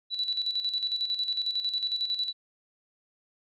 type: tone with tremolo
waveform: sine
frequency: 3951 Hz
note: B7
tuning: in tune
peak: -25 dBFS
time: 0.1-2.33 s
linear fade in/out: 50 ms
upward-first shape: square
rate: 11 Hz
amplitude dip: 60%
effects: none